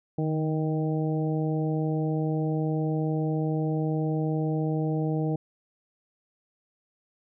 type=harmonic tone with a mistuned harmonic; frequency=156.8 Hz; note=D#3; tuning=14 cents sharp; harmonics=1 / 2 / 3 / 4 / 5; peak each=-26 / -30 / -33 / -38 / -39 dBFS; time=0.18-5.36 s; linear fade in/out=5 ms; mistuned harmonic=1; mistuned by=-27 cents; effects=none